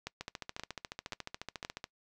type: two click trains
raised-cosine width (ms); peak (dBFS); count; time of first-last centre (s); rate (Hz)
0.2; -20 / -22; 4 / 24; 0.07-1.649 / 0.21-1.841; 1.9 / 14.1
effects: noise-tail reverb RT60 0.1 s tail -22 dB re dry